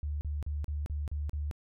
sine tone bursts, 73.7 Hz, D2, 7 cents sharp, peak -31 dBFS, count 7, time 0.03-1.512 s, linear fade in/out 0 ms, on 180 ms, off 37 ms, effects none

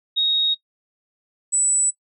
sine tone pair in turn, 3757 / 7938 Hz, A#7 / B8, +13 / +8 cents, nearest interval octave + minor second, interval 1295 cents, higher second, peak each -16 dBFS, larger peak neither, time 0.16-0.55 / 1.52-1.91 s, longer neither, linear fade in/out 20 ms, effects noise-tail reverb RT60 0.1 s tail -21 dB re dry

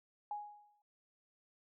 sine tone with exponential decay, 830.6 Hz, G#5, in tune, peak -36 dBFS, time 0.31-0.82 s, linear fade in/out 2 ms, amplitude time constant 110 ms, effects noise-tail reverb RT60 0.2 s tail -24 dB re dry

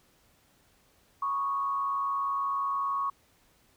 sine tone with frequency modulation, 1108.7 Hz, C#6, in tune, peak -27 dBFS, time 1.22-3.1 s, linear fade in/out 5 ms, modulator 117 Hz, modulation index 0.49, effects pink hiss -65 dBFS RMS until 3.76 s

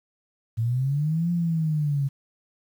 sine linear two-way sweep, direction up then down, 109.5 to 174.61 to 136.3 Hz, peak -21 dBFS, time 0.57-2.09 s, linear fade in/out 20 ms, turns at 1.31 s, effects 9-bit

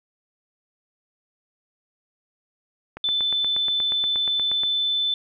click train, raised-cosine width 0.5 ms, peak -20 dBFS, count 15, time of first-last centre 2.97-4.635 s, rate 8.41 Hz
sine tone, 3520 Hz, A7, in tune, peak -20 dBFS, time 3.04-5.14 s, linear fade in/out 2 ms
effects none

